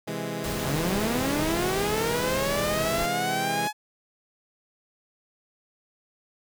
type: chord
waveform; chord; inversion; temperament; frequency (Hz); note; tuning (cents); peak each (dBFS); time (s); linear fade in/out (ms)
15% pulse; C augmented; none; equal; 130.81 / 164.81 / 207.7; C3 / E3 / G#3; 0 / 0 / 0; -30 / -27 / -27; 0.07-3.68; 10
type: noise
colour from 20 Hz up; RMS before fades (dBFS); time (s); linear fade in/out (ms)
pink; -33; 0.44-3.06; 0
type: linear sweep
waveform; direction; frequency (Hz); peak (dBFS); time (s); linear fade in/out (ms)
sawtooth; up; 121.1 to 852; -22; 0.63-3.73; 50
effects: none